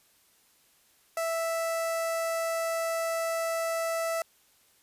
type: tone with notch filter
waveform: sawtooth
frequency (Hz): 659.3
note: E5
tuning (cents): 0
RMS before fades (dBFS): -30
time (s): 1.17-4.22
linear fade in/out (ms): 2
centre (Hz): 3500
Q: 1.4
effects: white hiss -64 dBFS RMS until 4.82 s + resampled to 32000 Hz